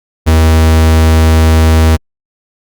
45% pulse tone, 80 Hz, D#2, 49 cents sharp, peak -4 dBFS, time 0.26-1.97 s, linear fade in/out 20 ms, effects Opus 48 kbps

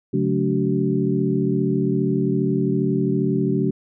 sine tone cluster, 137.5 / 179.9 / 214.9 / 287.4 / 379.6 Hz, C#3 / F#3 / A3 / D4 / F#4, -14 / -48 / -41 / -37 / +44 cents, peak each -24 dBFS, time 0.13-3.71 s, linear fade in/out 10 ms, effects none

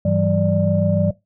sine tone cluster, 100.8 / 164.8 / 191.9 / 589 Hz, G2 / E3 / G3 / D5, +49 / 0 / -37 / +5 cents, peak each -20 dBFS, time 0.05-1.11 s, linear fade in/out 5 ms, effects noise-tail reverb RT60 0.2 s tail -19 dB re dry + tanh soft clip ceiling -4 dBFS

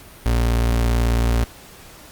35% pulse tone, 58.27 Hz, A#1, in tune, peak -14 dBFS, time 0.26-1.44 s, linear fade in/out 0 ms, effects pink hiss -43 dBFS RMS until 2.11 s + Opus 48 kbps

